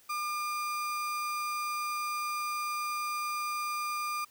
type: tone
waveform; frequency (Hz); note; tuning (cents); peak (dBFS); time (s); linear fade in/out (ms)
35% pulse; 1203; D6; +41; -30; 0.09-4.25; 10
effects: white hiss -61 dBFS RMS until 4.3 s